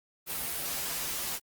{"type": "noise with comb filter", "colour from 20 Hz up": "white", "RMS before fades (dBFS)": -34, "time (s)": [0.26, 1.4], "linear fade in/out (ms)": 50, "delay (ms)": 9.5, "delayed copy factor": -0.75, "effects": ["Opus 32 kbps"]}